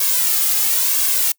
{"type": "noise with flanger", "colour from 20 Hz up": "blue", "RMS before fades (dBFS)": -17, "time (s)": [0, 1.32], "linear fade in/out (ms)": 5, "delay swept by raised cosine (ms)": [1.8, 2.43], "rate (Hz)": 1, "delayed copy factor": 0.75, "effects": ["noise-tail reverb RT60 0.1 s tail -25 dB re dry"]}